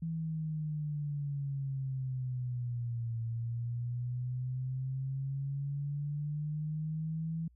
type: exponential two-way sweep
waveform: sine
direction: down then up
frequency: 164.81 to 114.2 to 164.2 Hz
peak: -33 dBFS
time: 0.02-7.48 s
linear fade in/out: 5 ms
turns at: 3.21 s
effects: added 60 Hz sine -60 dBFS peak until 7.55 s